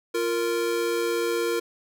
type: tone pair together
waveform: square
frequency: 347.5 / 463.9 Hz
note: F4 / A#4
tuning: -9 / -8 cents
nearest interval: perfect fourth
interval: 501 cents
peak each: -28 / -26 dBFS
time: 0.14-1.6 s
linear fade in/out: 10 ms
effects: none